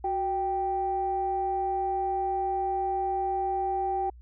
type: tone pair together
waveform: sine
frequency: 370 / 784 Hz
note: F#4 / G5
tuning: 0 / 0 cents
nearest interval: octave + minor second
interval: 1300 cents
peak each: -31 / -26 dBFS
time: 0.04-4.1 s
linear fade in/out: 5 ms
effects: tanh soft clip ceiling -18 dBFS + added 60 Hz sine -46 dBFS peak until 4.21 s